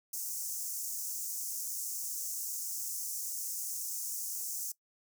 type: high-pass noise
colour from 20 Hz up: pink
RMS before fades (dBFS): -38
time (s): 0.13-4.72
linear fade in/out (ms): 5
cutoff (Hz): 5800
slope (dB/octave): 48
effects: noise-tail reverb RT60 0.1 s tail -20 dB re dry